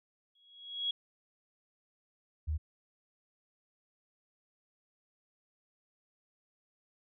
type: tone with exponential growth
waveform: sine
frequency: 3322 Hz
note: G#7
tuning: in tune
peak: -28 dBFS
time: 0.35-0.91 s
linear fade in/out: 5 ms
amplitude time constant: 120 ms
type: tone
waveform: sine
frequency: 77.2 Hz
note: D#2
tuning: 13 cents flat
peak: -30 dBFS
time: 2.47-2.58 s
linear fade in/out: 20 ms
effects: none